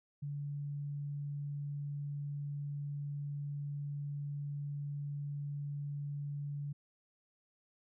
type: tone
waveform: sine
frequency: 143.9 Hz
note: D3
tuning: 35 cents flat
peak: -37 dBFS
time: 0.22-6.73 s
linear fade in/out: 10 ms
effects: none